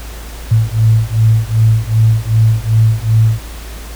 sine beating tone pair, 110 / 112.6 Hz, A2 / A2, 0 / +40 cents, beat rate 2.6 Hz, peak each -11 dBFS, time 0.51-3.4 s, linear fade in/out 10 ms, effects added 55 Hz sine -26 dBFS peak until 3.95 s + pink hiss -33 dBFS RMS until 3.95 s

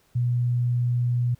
sine tone, 121.8 Hz, B2, 24 cents flat, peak -20 dBFS, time 0.15-1.35 s, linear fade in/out 10 ms, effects pink hiss -63 dBFS RMS until 1.39 s

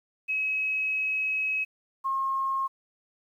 sine tone pair in turn, 2558 / 1075.5 Hz, D#7 / C6, +47 / +47 cents, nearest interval octave + minor third, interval 1500 cents, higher first, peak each -25 dBFS, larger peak neither, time 0.28-1.65 / 2.04-2.68 s, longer first, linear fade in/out 20 ms, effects 10-bit

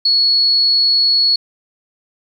sine tone, 4370 Hz, C#8, 26 cents flat, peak -10 dBFS, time 0.05-1.36 s, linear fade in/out 5 ms, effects 8-bit

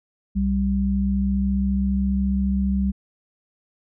sine tone pair together, 65.41 / 196 Hz, C2 / G3, 0 / 0 cents, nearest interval octave + perfect fifth, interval 1900 cents, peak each -23 / -20 dBFS, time 0.35-2.92 s, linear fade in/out 20 ms, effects none

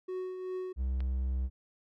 triangle tone with tremolo, 370 Hz, F#4, in tune, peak -31 dBFS, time 0.08-0.73 s, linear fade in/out 10 ms, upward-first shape triangle, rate 2.6 Hz, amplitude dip 50%
triangle tone, 64.5 Hz, C2, 24 cents flat, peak -27 dBFS, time 0.76-1.5 s, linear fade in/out 50 ms
click, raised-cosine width 0.3 ms, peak -32 dBFS, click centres 1.005 s
effects none

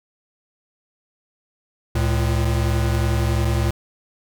square tone pair together, 70 / 113 Hz, C#2 / A2, +18 / +47 cents, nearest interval minor sixth, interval 829 cents, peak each -21 dBFS, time 1.95-3.71 s, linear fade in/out 5 ms, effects none

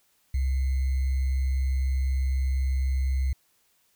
sine tone with sample-and-hold, 66 Hz, C2, 16 cents sharp, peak -22 dBFS, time 0.34-3.33 s, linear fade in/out 5 ms, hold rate 2100 Hz, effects white hiss -67 dBFS RMS until 3.95 s

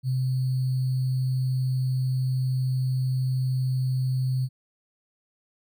sine tone with sample-and-hold, 129.5 Hz, C3, 17 cents flat, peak -22 dBFS, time 0.03-4.49 s, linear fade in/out 50 ms, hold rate 4410 Hz, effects none

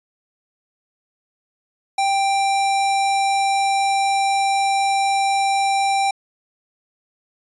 square tone, 787 Hz, G5, 7 cents sharp, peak -17 dBFS, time 1.98-6.11 s, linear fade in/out 5 ms, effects resampled to 24000 Hz

